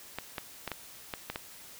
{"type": "clicks", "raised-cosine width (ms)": 0.3, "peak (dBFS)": -18, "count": 7, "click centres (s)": [0.186, 0.382, 0.677, 0.717, 1.138, 1.3, 1.359], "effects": ["white hiss -50 dBFS RMS until 1.79 s"]}